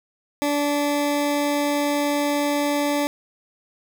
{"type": "tone", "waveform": "20% pulse", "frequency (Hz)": 289.9, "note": "D4", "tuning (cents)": -22, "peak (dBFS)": -15, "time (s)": [0.42, 3.07], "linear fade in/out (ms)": 0, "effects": []}